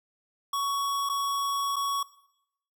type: tone with dropouts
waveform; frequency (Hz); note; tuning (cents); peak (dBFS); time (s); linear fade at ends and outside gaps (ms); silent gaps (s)
square; 1118; C#6; +14; -27; 0.53-2.03; 5; 1.091-1.096 / 1.76-1.764
effects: noise-tail reverb RT60 0.8 s tail -18 dB re dry